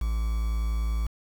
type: tone with quantisation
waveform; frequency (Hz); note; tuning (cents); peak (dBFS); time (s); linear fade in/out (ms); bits
triangle; 55.3; A1; +9; -22; 0.01-1.07; 5; 7
effects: none